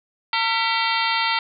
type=harmonic tone with a mistuned harmonic; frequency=455 Hz; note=A#4; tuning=42 cents flat; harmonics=2 / 3 / 4 / 5 / 6 / 7 / 8 / 9 / 10; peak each=-24 / -26 / -27 / -28 / -29 / -29 / -30 / -31 / -31 dBFS; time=0.33-1.39 s; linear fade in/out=2 ms; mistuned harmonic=4; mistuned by=+140 cents; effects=none